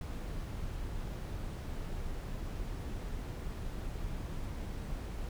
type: noise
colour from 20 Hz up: brown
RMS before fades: -39 dBFS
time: 0.01-5.29 s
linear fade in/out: 2 ms
effects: none